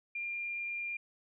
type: tone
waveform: sine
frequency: 2397 Hz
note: D7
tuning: 35 cents sharp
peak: -35 dBFS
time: 0.15-0.97 s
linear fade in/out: 5 ms
effects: none